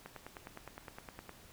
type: click train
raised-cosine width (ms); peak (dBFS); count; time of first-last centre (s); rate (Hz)
0.5; -30; 13; 0.06-1.293; 9.73
effects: pink hiss -58 dBFS RMS until 1.52 s